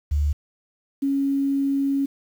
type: tone pair in turn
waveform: sine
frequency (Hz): 73.42 / 276.3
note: D2 / C#4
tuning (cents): 0 / -6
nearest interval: octave + major seventh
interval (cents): 2294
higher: second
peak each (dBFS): -18 / -19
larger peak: first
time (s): 0.11-0.33 / 1.02-2.06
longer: second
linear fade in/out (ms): 10
effects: 8-bit